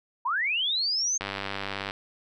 sine linear sweep, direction up, 899 to 6460 Hz, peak -24 dBFS, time 0.25-1.18 s, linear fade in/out 10 ms
click train, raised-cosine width 0.3 ms, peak -15 dBFS, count 70, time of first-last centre 1.21-1.909 s, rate 98.7 Hz
effects none

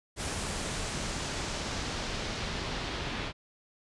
pink noise with low-pass filter sweep, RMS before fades -35 dBFS, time 0.16-3.33 s, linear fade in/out 50 ms, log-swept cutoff 9600 to 3600 Hz, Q 1.2, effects resampled to 24000 Hz

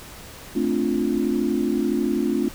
sine chord, D minor seventh, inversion second, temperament equal, 220 / 261.6 / 293.7 / 349.2 Hz, A3 / C4 / D4 / F4, 0 / 0 / 0 / 0 cents, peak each -25 dBFS, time 0.55-2.49 s, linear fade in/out 10 ms, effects pink hiss -41 dBFS RMS until 2.54 s

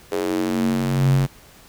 square tone with high-pass filter sweep, 46.03 Hz, F#1, 8 cents flat, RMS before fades -20 dBFS, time 0.11-1.27 s, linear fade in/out 20 ms, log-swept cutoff 430 to 110 Hz, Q 4.3, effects pink hiss -48 dBFS RMS until 1.68 s

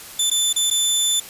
20% pulse tone with dropouts, 3520 Hz, A7, in tune, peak -11 dBFS, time 0.19-1.2 s, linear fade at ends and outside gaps 5 ms, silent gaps 0.301-0.313 / 0.529-0.561 / 0.702-0.71 s, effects white hiss -38 dBFS RMS until 1.29 s + resampled to 32000 Hz

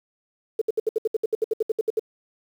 sine tone bursts, 440 Hz, A4, in tune, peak -18 dBFS, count 16, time 0.59-1.995 s, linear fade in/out 5 ms, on 25 ms, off 67 ms, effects 8-bit

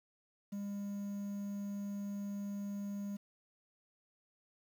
triangle tone with quantisation, 201.7 Hz, G3, 50 cents sharp, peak -36 dBFS, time 0.52-3.17 s, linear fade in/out 10 ms, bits 10, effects none

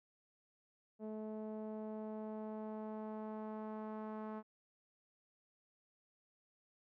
sawtooth tone with low-pass filter sweep, 216.1 Hz, A3, 31 cents flat, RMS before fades -45 dBFS, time 0.99-4.43 s, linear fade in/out 50 ms, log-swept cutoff 590 to 1100 Hz, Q 1.7, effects none

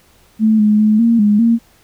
sine tone with pitch steps, 218.6 / 211.2 / 214.1 / 231.7 / 207.7 / 231.4 Hz, A3 / G#3 / A3 / A#3 / G#3 / A#3, -11 / +29 / -47 / -10 / 0 / -13 cents, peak -8 dBFS, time 0.39-1.59 s, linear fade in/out 50 ms, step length 200 ms, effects pink hiss -51 dBFS RMS until 1.83 s

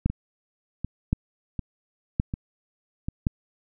two click trains, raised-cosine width 5 ms, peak -16 / -9 dBFS, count 5 / 4, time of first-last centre 0.1-3.085 / 0.06-3.269 s, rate 1.34 / 0.935 Hz, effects none

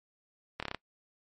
slowing click train, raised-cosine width 0.3 ms, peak -18 dBFS, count 6, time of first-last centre 0.6-0.747 s, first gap 26 ms, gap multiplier 1.06, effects noise-tail reverb RT60 0.1 s tail -23 dB re dry + MP3 48 kbps

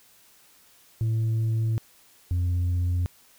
sine tone pair in turn, 111.9 / 88.41 Hz, A2 / F2, +30 / +22 cents, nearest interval major third, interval 408 cents, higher first, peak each -19 dBFS, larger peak neither, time 1.01-1.78 / 2.31-3.06 s, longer first, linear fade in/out 0 ms, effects tanh soft clip ceiling -21 dBFS + white hiss -57 dBFS RMS until 3.38 s

